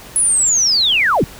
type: linear sweep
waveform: sine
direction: down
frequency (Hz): 10270 to 83.6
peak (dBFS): -11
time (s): 0.16-1.24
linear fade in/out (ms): 0
effects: pink hiss -37 dBFS RMS until 1.39 s